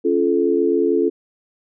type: chord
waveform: sine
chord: Db augmented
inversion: none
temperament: just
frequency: 277.2 / 346.5 / 433.1 Hz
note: Db4 / F4 / A4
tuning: 0 / -14 / -27 cents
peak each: -21 / -18 / -18 dBFS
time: 0.04-1.1 s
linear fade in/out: 20 ms
effects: none